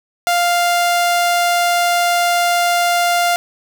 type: tone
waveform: sawtooth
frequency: 698.5 Hz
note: F5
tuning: in tune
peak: -9 dBFS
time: 0.27-3.36 s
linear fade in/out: 0 ms
effects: none